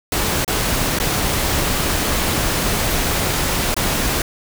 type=noise with dropouts; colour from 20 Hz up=pink; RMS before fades=-19 dBFS; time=0.12-4.22 s; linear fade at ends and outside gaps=2 ms; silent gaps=0.447-0.478 / 0.988-0.999 / 3.744-3.765 s; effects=none